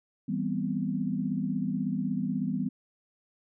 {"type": "chord", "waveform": "sine", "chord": "C major seventh", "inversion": "first", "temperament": "just", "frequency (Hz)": [163.52, 196.22, 245.3, 261.6], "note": ["E3", "G3", "B3", "C4"], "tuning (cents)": [-14, 2, -12, 0], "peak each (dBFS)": [-34, -31, -32, -36], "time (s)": [0.28, 2.69], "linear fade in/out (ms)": 10, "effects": []}